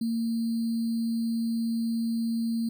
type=tone with sample-and-hold; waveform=sine; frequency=229.2 Hz; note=A#3; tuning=29 cents flat; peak=-25 dBFS; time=0.01-2.69 s; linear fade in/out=5 ms; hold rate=4410 Hz; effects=none